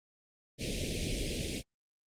pink band-stop noise, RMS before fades -34 dBFS, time 0.58-1.63 s, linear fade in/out 50 ms, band 590 to 2200 Hz, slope 48 dB/octave, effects low-pass 8000 Hz 12 dB/octave + Opus 32 kbps

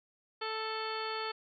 harmonic tone, 440 Hz, A4, in tune, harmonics 1 / 2 / 3 / 4 / 5 / 6 / 7 / 8 / 10, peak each -40 / -41 / -40 / -45 / -47 / -47 / -47 / -48 / -44 dBFS, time 0.41-1.32 s, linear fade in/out 10 ms, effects none

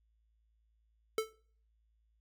square tone with exponential decay, 440 Hz, A4, in tune, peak -27 dBFS, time 1.18-1.33 s, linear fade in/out 2 ms, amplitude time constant 31 ms, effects noise-tail reverb RT60 0.5 s tail -22 dB re dry + added 55 Hz sine -70 dBFS peak until 2.2 s

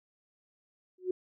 sine tone with exponential growth, 367.1 Hz, F#4, 14 cents flat, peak -24 dBFS, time 0.98-1.11 s, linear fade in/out 5 ms, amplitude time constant 28 ms, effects none

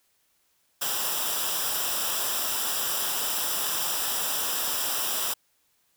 white noise with comb filter, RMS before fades -28 dBFS, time 0.81-5.34 s, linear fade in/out 10 ms, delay 0.46 ms, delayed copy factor -0.7, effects white hiss -69 dBFS RMS until 5.96 s

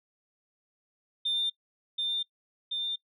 sine tone with echo, 3598 Hz, A7, 38 cents sharp, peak -25 dBFS, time 1.25-1.5 s, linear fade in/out 10 ms, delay 730 ms, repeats 2, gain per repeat -2 dB, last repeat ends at 2.96 s, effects noise-tail reverb RT60 0.1 s tail -20 dB re dry + tanh soft clip ceiling -22 dBFS

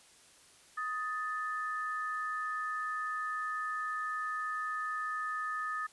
sine tone pair together, 1252 / 1760.9 Hz, D#6 / A6, +10 / +1 cents, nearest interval tritone, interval 591 cents, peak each -35 / -38 dBFS, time 0.77-5.87 s, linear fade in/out 10 ms, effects white hiss -60 dBFS RMS until 5.92 s + resampled to 24000 Hz

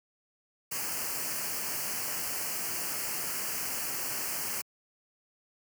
white band-stop noise, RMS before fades -34 dBFS, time 0.71-4.62 s, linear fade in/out 10 ms, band 3000 to 4400 Hz, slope 96 dB/octave, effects high-pass 100 Hz 12 dB/octave

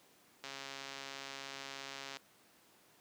click train, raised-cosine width 0.2 ms, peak -27 dBFS, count 238, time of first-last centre 0.44-2.17 s, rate 137 Hz, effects pink hiss -65 dBFS RMS until 3 s + high-pass 200 Hz 12 dB/octave

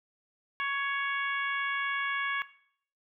harmonic tone, 557 Hz, C#5, 8 cents sharp, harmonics 2 / 3 / 4 / 5 / 6, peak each -33 / -33 / -35 / -40 / -45 dBFS, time 0.6-2.42 s, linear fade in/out 0 ms, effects noise-tail reverb RT60 0.6 s tail -17 dB re dry

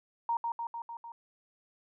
sine tone with echo, 932.3 Hz, A#5, in tune, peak -27 dBFS, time 0.29-0.37 s, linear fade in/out 2 ms, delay 150 ms, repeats 5, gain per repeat -3 dB, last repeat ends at 1.12 s, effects none

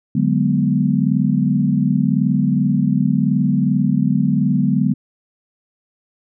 sine chord, G# half-diminished seventh, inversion second, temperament equal, 146.83 / 185 / 207.7 / 246.9 Hz, D3 / F#3 / G#3 / B3, 0 / 0 / 0 / 0 cents, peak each -19 dBFS, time 0.15-4.94 s, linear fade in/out 5 ms, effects none

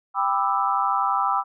sine chord, E minor seventh, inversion first, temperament just, 791.1 / 988.9 / 1186.7 / 1318.5 Hz, G5 / B5 / D6 / E6, +16 / +2 / +18 / 0 cents, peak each -25 dBFS, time 0.14-1.44 s, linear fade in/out 50 ms, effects none

